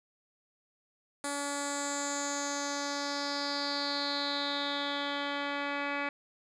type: tone with low-pass filter sweep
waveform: 10% pulse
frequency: 284.8 Hz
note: C#4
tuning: 47 cents sharp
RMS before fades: -34 dBFS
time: 1.24-6.09 s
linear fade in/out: 2 ms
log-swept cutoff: 9000 to 2500 Hz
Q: 6.1
effects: none